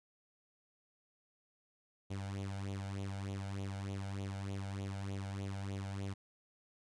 sawtooth tone with flanger, 98 Hz, G2, in tune, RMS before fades -41 dBFS, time 2.1-6.14 s, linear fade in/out 10 ms, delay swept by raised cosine 0.29 to 1.39 ms, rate 3.3 Hz, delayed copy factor +0.7, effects resampled to 22050 Hz

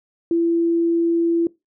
sine tone, 336.3 Hz, E4, 35 cents sharp, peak -15 dBFS, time 0.31-1.47 s, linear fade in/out 2 ms, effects noise-tail reverb RT60 0.2 s tail -21 dB re dry

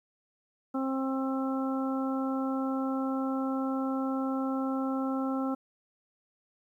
harmonic tone, 265.8 Hz, C4, 27 cents sharp, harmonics 1 / 2 / 3 / 4 / 5, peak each -29 / -37 / -39 / -43 / -39 dBFS, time 0.74-5.55 s, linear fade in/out 10 ms, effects 11-bit

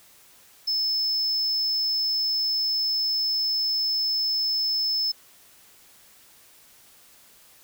triangle tone, 5240 Hz, E8, 11 cents flat, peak -21 dBFS, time 0.67-5.12 s, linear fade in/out 10 ms, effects white hiss -54 dBFS RMS until 7.63 s

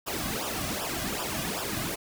pink noise with flanger, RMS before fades -32 dBFS, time 0.06-1.96 s, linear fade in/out 20 ms, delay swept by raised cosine 0.47 to 2.27 ms, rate 2.6 Hz, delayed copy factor -0.85, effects none

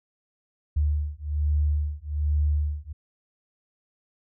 sine beating tone pair, 73.8 / 75 Hz, D2 / D2, +9 / +37 cents, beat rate 1.2 Hz, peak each -25 dBFS, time 0.76-2.93 s, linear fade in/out 10 ms, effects none

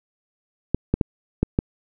clicks, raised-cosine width 3 ms, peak -5 dBFS, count 5, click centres 0.746 / 0.94 / 1.012 / 1.43 / 1.589 s, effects none

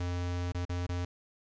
square tone with dropouts, 88.5 Hz, F2, 23 cents sharp, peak -32 dBFS, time 0-1.05 s, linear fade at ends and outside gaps 5 ms, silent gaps 0.521-0.546 / 0.652-0.694 / 0.866-0.891 s, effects resampled to 16000 Hz + 10-bit

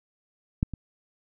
clicks, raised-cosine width 5 ms, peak -10 / -22 dBFS, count 2, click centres 0.629 / 0.737 s, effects none

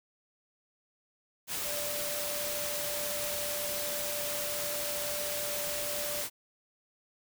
sine tone in noise, 587.3 Hz, D5, in tune, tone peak -38 dBFS, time 1.63-6.25 s, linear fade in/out 50 ms, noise white, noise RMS -35 dBFS, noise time 1.47-6.3 s, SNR -6 dB, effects none

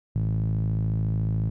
sawtooth tone with band-pass filter, 54 Hz, A1, 32 cents flat, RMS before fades -25 dBFS, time 0.15-1.5 s, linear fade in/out 10 ms, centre 130 Hz, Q 6.4, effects none

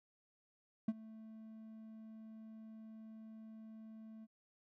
triangle tone with ADSR envelope, 220.3 Hz, A3, 2 cents sharp, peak -28 dBFS, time 0.88-4.27 s, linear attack 5 ms, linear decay 39 ms, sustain -21 dB, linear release 36 ms, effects none

